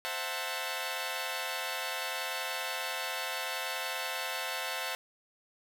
10% pulse chord, F# half-diminished seventh, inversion second, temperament equal with one note detuned, 523.3 / 659.3 / 740 / 889.2 Hz, C5 / E5 / F#5 / A5, 0 / 0 / 0 / +18 cents, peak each -31 dBFS, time 0.05-4.95 s, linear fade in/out 0 ms, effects none

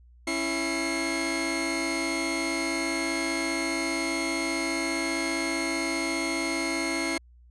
sawtooth tone cluster, 276 / 331.1 / 2145 Hz, C#4 / E4 / C7, -7 / +8 / +42 cents, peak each -29 / -26 / -27 dBFS, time 0.27-7.18 s, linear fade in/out 5 ms, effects added 60 Hz sine -51 dBFS peak until 7.5 s + resampled to 24000 Hz

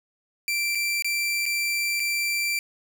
sawtooth tone with dropouts, 2349 Hz, D7, in tune, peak -20 dBFS, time 0.48-2.59 s, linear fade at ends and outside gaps 1 ms, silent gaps 0.75-0.754 / 1.023-1.045 / 1.456-1.462 / 1.997-2.001 s, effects none

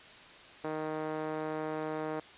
5% pulse tone with band-pass filter, 155.56 Hz, D#3, in tune, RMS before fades -36 dBFS, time 0.64-2.2 s, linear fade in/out 5 ms, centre 410 Hz, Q 1.1, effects white hiss -52 dBFS RMS until 2.37 s + resampled to 8000 Hz

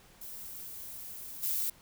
violet noise with level steps, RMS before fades -44 / -32 dBFS, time 0.21-1.7 s, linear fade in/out 5 ms, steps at 1.42 s, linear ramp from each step 20 ms, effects pink hiss -59 dBFS RMS until 1.81 s

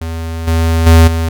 square tone with level steps, 82 Hz, E2, 9 cents flat, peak -19 / -10 / -3 / -13 dBFS, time 0.01-1.29 s, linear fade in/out 5 ms, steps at 0.47 / 0.86 / 1.07 s, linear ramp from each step 10 ms, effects none

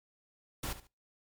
pink noise with echo, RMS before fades -37 dBFS, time 0.63-0.73 s, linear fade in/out 5 ms, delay 71 ms, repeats 2, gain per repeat -13 dB, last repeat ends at 0.872 s, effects noise-tail reverb RT60 0.3 s tail -26 dB re dry + MP3 96 kbps

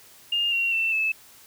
sine tone with pitch steps, 2820 / 2749 / 2680 / 2613 Hz, F7 / F7 / E7 / E7, +16 / -28 / +28 / -16 cents, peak -21 dBFS, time 0.32-1.12 s, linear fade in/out 5 ms, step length 200 ms, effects white hiss -51 dBFS RMS until 1.46 s

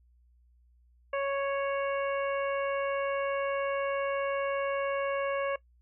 harmonic tone, 554.4 Hz, C#5, in tune, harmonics 1 / 2 / 3 / 4 / 5, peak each -29 / -35 / -39 / -41 / -43 dBFS, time 1.13-5.56 s, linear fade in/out 5 ms, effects noise-tail reverb RT60 0.1 s tail -20 dB re dry + added 60 Hz sine -60 dBFS peak until 5.81 s

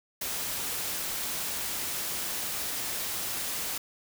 white noise, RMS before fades -33 dBFS, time 0.21-3.78 s, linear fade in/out 5 ms, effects none

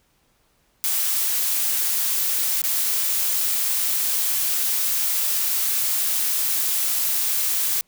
blue noise with dropouts, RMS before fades -22 dBFS, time 0.84-7.81 s, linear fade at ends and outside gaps 0 ms, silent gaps 2.618-2.639 s, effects pink hiss -64 dBFS RMS until 7.87 s

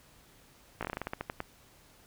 slowing click train, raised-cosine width 0.5 ms, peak -19 dBFS, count 13, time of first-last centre 0.81-1.404 s, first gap 17 ms, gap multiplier 1.18, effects pink hiss -60 dBFS RMS until 2.06 s

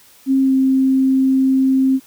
sine tone with pitch glide, 267.7 to 264.8 Hz, C4 to C4, +40 to +21 cents, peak -11 dBFS, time 0.26-2 s, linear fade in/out 50 ms, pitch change -19 cents, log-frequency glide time 0.42-0.53 s, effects white hiss -48 dBFS RMS until 2.06 s

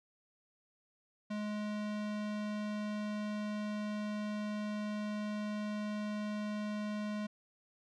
square tone with low-pass filter, 210.1 Hz, G#3, 20 cents sharp, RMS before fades -38 dBFS, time 1.3-7.27 s, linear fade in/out 10 ms, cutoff 4800 Hz, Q 0.62, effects none

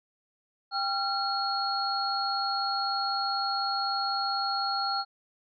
sine tone cluster, 793 / 1372 / 4317 Hz, G5 / F6 / C#8, +20 / -31 / -47 cents, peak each -31 dBFS, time 0.71-5.05 s, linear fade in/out 50 ms, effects none

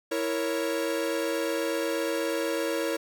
45% pulse chord, A# diminished, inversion second, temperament equal, 329.6 / 466.2 / 554.4 Hz, E4 / A#4 / C#5, 0 / 0 / 0 cents, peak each -31 dBFS, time 0.11-2.97 s, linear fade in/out 10 ms, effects none

